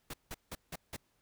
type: noise bursts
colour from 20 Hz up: pink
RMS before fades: -42 dBFS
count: 5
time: 0.1-0.965 s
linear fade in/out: 5 ms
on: 37 ms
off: 170 ms
effects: pink hiss -75 dBFS RMS until 1.21 s